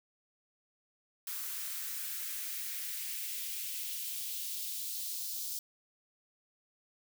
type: noise with high-pass filter sweep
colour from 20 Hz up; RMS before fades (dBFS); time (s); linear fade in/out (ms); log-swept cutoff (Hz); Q
blue; -39; 1.27-5.59; 2; 1200 to 4600; 1.6
effects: none